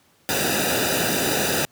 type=noise with comb filter; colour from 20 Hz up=pink; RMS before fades=-22 dBFS; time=0.29-1.65 s; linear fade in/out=0 ms; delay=0.92 ms; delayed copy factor=-0.85; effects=pink hiss -59 dBFS RMS until 1.71 s + high-pass 100 Hz 12 dB/octave